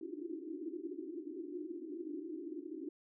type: band-pass noise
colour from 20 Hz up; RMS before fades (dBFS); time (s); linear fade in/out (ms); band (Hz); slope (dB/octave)
pink; -44; 0.01-2.89; 5; 290 to 370; 96
effects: none